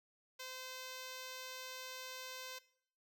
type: tone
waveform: 5% pulse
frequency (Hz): 515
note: C5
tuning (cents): -28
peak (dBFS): -34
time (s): 0.39-2.59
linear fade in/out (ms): 10
effects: noise-tail reverb RT60 0.6 s tail -19 dB re dry